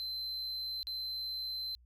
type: tone with dropouts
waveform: triangle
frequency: 4081 Hz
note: C8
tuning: 44 cents flat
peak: -35 dBFS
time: 0-1.75 s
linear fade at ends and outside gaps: 0 ms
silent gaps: 0.83-0.87 s
effects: added 60 Hz sine -59 dBFS peak until 1.85 s